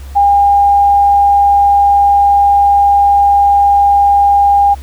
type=tone; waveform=sine; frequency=807 Hz; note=G#5; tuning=50 cents flat; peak=-5 dBFS; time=0.15-4.75 s; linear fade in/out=20 ms; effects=added 68 Hz sine -25 dBFS peak until 4.82 s + pink hiss -40 dBFS RMS until 4.82 s